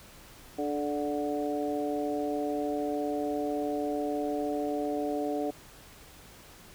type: harmonic tone with a mistuned harmonic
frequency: 146.83 Hz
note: D3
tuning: in tune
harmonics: 2 / 3 / 4 / 5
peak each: -32 / -34 / -35 / -36 dBFS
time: 0.58-5.51 s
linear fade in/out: 10 ms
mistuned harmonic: 3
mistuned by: -27 cents
effects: pink hiss -52 dBFS RMS until 6.74 s